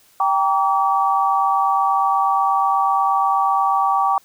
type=chord; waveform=sine; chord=G minor; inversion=none; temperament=equal with one note detuned; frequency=784 / 932.3 / 1145.8 Hz; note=G5 / Bb5 / D6; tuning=0 / 0 / -43 cents; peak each=-18 / -22 / -18 dBFS; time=0.2-4.18 s; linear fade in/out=2 ms; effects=white hiss -54 dBFS RMS until 4.24 s